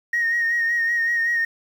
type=tone with vibrato; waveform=sine; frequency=1864.7 Hz; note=A#6; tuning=in tune; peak=-17 dBFS; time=0.13-1.45 s; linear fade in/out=5 ms; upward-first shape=sine; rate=5.3 Hz; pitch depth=32 cents each way; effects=tanh soft clip ceiling -15 dBFS + 8-bit